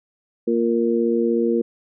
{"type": "harmonic tone", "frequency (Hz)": 116.54, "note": "A#2", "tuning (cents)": 0, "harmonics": [2, 3, 4], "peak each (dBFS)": [-21, -21, -21], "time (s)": [0.47, 1.62], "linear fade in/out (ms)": 10, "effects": []}